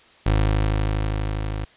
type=tone with level ramp; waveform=25% pulse; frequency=52.4 Hz; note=G#1; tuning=16 cents sharp; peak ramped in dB=-12 to -22 dBFS; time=0.26-1.65 s; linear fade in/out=5 ms; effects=white hiss -52 dBFS RMS until 1.76 s + resampled to 8000 Hz